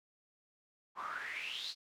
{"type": "noise with band-pass filter sweep", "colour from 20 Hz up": "pink", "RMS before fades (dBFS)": -42, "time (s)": [0.95, 1.75], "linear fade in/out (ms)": 50, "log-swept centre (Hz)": [1000, 4600], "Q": 8.1, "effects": []}